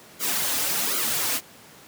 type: noise with flanger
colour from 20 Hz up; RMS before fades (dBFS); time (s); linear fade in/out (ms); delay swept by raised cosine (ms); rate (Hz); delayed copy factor
white; -25; 0.19-1.41; 50; 1.1 to 5.3; 1.3; -1
effects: pink hiss -48 dBFS RMS until 1.87 s + high-pass 150 Hz 12 dB/octave